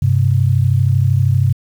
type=tone pair together; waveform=sine; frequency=98 / 130.81 Hz; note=G2 / C3; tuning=0 / 0 cents; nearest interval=perfect fourth; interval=500 cents; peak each=-13 dBFS; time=0.02-1.53 s; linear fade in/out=5 ms; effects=7-bit